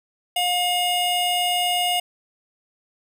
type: tone pair together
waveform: square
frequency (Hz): 714.5 / 2858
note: F5 / F7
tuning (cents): +39 / +39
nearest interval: 2 octaves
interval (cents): 2400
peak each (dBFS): -23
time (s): 0.36-2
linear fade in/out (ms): 5
effects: none